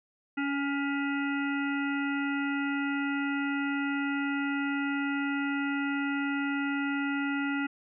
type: harmonic tone with a mistuned harmonic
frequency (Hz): 281.5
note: C#4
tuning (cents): +27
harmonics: 1 / 3 / 5 / 7 / 9 / 10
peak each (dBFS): -29 / -40 / -35 / -38 / -42 / -47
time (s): 0.37-7.67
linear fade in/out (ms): 10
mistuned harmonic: 3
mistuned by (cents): -29
effects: none